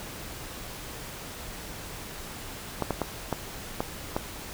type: clicks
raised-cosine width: 1 ms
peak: -12 dBFS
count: 6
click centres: 2.823 / 2.907 / 3.017 / 3.327 / 3.805 / 4.165 s
effects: pink hiss -40 dBFS RMS until 4.53 s